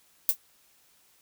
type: noise with exponential decay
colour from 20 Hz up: violet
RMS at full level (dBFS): -17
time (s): 0.29-0.37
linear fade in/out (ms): 1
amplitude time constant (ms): 16
effects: white hiss -63 dBFS RMS until 1.21 s